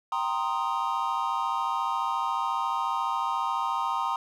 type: chord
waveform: triangle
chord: C minor seventh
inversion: second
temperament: equal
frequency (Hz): 784 / 932.3 / 1046.5 / 1244.5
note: G5 / Bb5 / C6 / Eb6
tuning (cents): 0 / 0 / 0 / 0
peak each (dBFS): -32 / -28 / -29 / -30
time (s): 0.12-4.16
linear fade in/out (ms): 2
effects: none